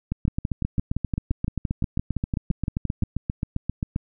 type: two click trains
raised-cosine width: 5 ms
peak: -12 / -12 dBFS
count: 30 / 17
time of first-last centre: 0.12-3.961 / 0.28-3.024 s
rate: 7.55 / 5.83 Hz
effects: none